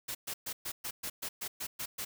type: noise bursts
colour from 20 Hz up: white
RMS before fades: -38 dBFS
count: 11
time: 0.08-2.05 s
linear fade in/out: 10 ms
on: 70 ms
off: 120 ms
effects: none